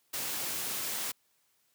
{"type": "noise", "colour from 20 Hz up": "white", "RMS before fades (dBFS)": -35, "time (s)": [0.13, 1.12], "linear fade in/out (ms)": 10, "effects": ["white hiss -72 dBFS RMS until 1.74 s", "high-pass 100 Hz 12 dB/octave"]}